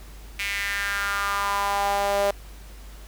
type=tone with high-pass filter sweep; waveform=sawtooth; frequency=200.8 Hz; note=G3; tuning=42 cents sharp; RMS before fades=-25 dBFS; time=0.39-2.31 s; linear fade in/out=5 ms; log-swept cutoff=2300 to 580 Hz; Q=4.1; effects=added 50 Hz sine -40 dBFS peak until 3.07 s + pink hiss -49 dBFS RMS until 3.07 s